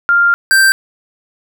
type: tone pair in turn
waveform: sine / square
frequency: 1396.9 / 1568 Hz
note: F6 / G6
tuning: 0 / 0 cents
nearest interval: major second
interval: 200 cents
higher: second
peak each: -7 dBFS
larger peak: neither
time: 0.09-0.34 / 0.51-0.72 s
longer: first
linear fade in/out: 0 ms
effects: none